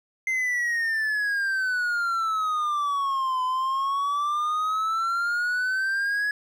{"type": "exponential two-way sweep", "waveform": "triangle", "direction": "down then up", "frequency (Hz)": [2086, 1013, 1689], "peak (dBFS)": -21, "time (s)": [0.27, 6.31], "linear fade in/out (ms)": 2, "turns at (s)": 3.43, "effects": []}